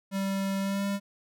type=tone with pitch glide; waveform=square; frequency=194.9 to 199.23 Hz; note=G3 to G3; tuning=-10 to +28 cents; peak=-28 dBFS; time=0.11-1 s; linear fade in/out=50 ms; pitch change=+38 cents; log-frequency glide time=0.59-0.86 s; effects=none